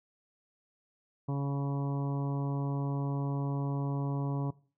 harmonic tone, 140 Hz, C#3, 18 cents sharp, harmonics 1 / 2 / 3 / 4 / 5 / 6 / 7 / 8, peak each -30 / -37 / -43 / -47 / -47 / -51 / -46 / -51 dBFS, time 1.28-4.51 s, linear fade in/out 10 ms, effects noise-tail reverb RT60 0.4 s tail -20 dB re dry

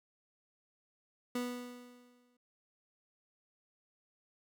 30% pulse tone with exponential decay, 245.7 Hz, B3, 9 cents flat, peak -30 dBFS, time 1.35-2.37 s, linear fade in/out 5 ms, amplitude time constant 220 ms, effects none

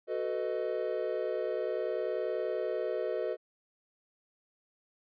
triangle chord, B dominant seventh, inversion second, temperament equal with one note detuned, 370 / 440 / 500.5 / 622.3 Hz, F#4 / A4 / B4 / D#5, 0 / 0 / +23 / 0 cents, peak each -35 / -34 / -34 / -34 dBFS, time 0.07-3.37 s, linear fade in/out 50 ms, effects resampled to 11025 Hz

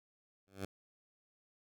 10% pulse tone with exponential growth, 96.9 Hz, G2, 20 cents flat, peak -28 dBFS, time 0.47-0.65 s, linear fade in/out 5 ms, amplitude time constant 39 ms, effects none

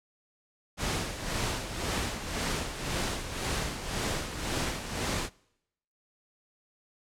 pink noise with tremolo, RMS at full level -30 dBFS, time 0.77-5.3 s, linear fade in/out 50 ms, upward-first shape sine, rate 1.9 Hz, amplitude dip 60%, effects noise-tail reverb RT60 0.8 s tail -24 dB re dry + low-pass 9000 Hz 12 dB/octave

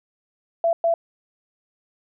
sine tone bursts at uneven times, 671 Hz, E5, 31 cents sharp, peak -16 dBFS, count 2, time 0.64-0.73 / 0.84-0.94 s, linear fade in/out 2 ms, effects none

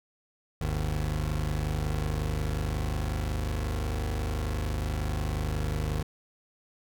25% pulse tone pair together, 51.06 / 76.5 Hz, G#1 / D#2, -29 / -29 cents, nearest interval perfect fifth, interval 700 cents, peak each -27 / -27 dBFS, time 0.61-6.03 s, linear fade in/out 5 ms, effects none

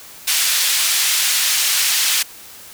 pink band-pass noise, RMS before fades -17 dBFS, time 0.27-2.23 s, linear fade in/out 10 ms, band 2700 to 15000 Hz, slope 12 dB/octave, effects white hiss -39 dBFS RMS until 2.73 s

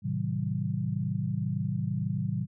sine chord, A diminished seventh, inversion none, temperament just, 110 / 132 / 158.4 / 190.08 Hz, A2 / C3 / Eb3 / Gb3, 0 / +16 / +31 / +47 cents, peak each -33 dBFS, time 0.02-2.47 s, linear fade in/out 50 ms, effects none

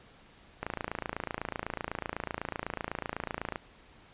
click train, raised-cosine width 0.5 ms, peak -18 dBFS, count 83, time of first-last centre 0.63-3.559 s, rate 28 Hz, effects pink hiss -57 dBFS RMS until 4.13 s + resampled to 8000 Hz

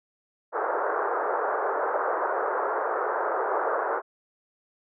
pink band-pass noise, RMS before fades -27 dBFS, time 0.52-4.02 s, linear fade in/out 50 ms, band 400 to 1500 Hz, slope 48 dB/octave, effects none

